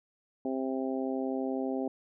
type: harmonic tone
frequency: 132 Hz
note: C3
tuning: 16 cents sharp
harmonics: 2 / 3 / 4 / 5 / 6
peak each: -32 / -36 / -38 / -40 / -42 dBFS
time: 0.45-1.88 s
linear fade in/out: 2 ms
effects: none